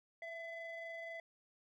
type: ring-modulated tone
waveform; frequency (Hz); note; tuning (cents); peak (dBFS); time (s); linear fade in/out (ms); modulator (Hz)
triangle; 676; E5; +43; -39; 0.22-1.2; 2; 1340
effects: none